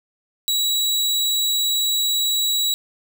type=tone; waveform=sawtooth; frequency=3894 Hz; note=B7; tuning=25 cents flat; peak=-15 dBFS; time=0.48-2.74 s; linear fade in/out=0 ms; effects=none